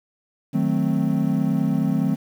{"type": "chord", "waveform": "triangle", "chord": "D# diminished seventh", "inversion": "none", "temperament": "equal", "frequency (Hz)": [155.56, 185, 220, 261.6], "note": ["D#3", "F#3", "A3", "C4"], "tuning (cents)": [0, 0, 0, 0], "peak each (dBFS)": -22, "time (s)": [0.53, 2.16], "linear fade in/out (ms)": 20, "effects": ["8-bit"]}